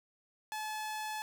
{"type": "tone", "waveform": "sawtooth", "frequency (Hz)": 860, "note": "A5", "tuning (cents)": -40, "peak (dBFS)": -33, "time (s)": [0.52, 1.22], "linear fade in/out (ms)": 0, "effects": []}